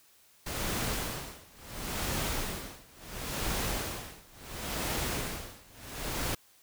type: noise with tremolo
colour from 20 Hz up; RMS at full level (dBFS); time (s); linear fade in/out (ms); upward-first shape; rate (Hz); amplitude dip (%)
pink; -32; 0.46-6.35; 5; sine; 0.72; 95
effects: white hiss -62 dBFS RMS until 6.62 s